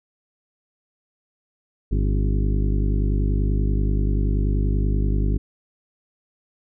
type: harmonic tone with a mistuned harmonic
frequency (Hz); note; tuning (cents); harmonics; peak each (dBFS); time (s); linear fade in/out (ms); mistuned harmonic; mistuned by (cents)
50.4; G1; +49; 1 / 2 / 3 / 4 / 5 / 6 / 7 / 8; -19 / -25 / -29 / -31 / -33 / -35 / -36 / -37; 1.91-5.38; 10; 5; +84
effects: none